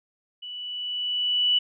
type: tone with level ramp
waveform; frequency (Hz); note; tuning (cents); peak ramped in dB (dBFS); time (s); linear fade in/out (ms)
sine; 2960; F#7; 0; -35 to -17; 0.42-1.59; 10
effects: none